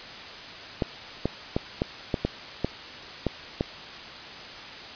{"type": "clicks", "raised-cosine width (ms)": 2, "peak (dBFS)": -10, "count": 9, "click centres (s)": [0.822, 1.256, 1.565, 1.819, 2.142, 2.25, 2.646, 3.267, 3.609], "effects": ["white hiss -40 dBFS RMS until 4.95 s", "resampled to 11025 Hz"]}